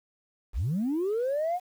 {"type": "linear sweep", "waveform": "sine", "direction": "up", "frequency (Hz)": [34.86, 740], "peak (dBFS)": -24, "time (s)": [0.53, 1.6], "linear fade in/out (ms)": 50, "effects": ["tanh soft clip ceiling -22 dBFS", "9-bit"]}